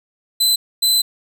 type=tone bursts at uneven times; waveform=sawtooth; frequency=4033 Hz; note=B7; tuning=36 cents sharp; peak=-10 dBFS; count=2; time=0.4-0.56 / 0.82-1.02 s; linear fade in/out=10 ms; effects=none